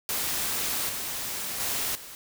white noise with level steps, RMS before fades -29 / -33 / -29 / -43 dBFS, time 0.09-2.15 s, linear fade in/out 0 ms, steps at 0.89 / 1.6 / 1.95 s, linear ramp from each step 2 ms, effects none

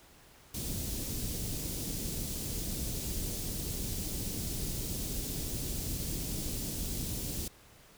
pink band-stop noise, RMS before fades -36 dBFS, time 0.54-7.48 s, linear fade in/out 5 ms, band 320 to 5100 Hz, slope 12 dB/octave, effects pink hiss -58 dBFS RMS until 7.97 s

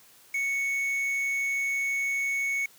triangle tone with quantisation, 2217 Hz, C#7, in tune, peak -24 dBFS, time 0.34-2.66 s, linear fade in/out 5 ms, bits 7, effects white hiss -56 dBFS RMS until 2.78 s + high-pass 60 Hz 12 dB/octave

